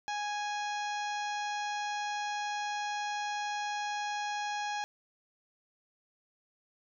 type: harmonic tone with a mistuned harmonic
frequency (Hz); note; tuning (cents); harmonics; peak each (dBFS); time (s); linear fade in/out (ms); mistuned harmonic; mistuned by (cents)
829; G#5; -3; 1 / 2 / 3 / 4 / 5 / 6 / 7 / 8; -34 / -40 / -44 / -46 / -48 / -50 / -51 / -52; 0.08-4.84; 0; 6; +51
effects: none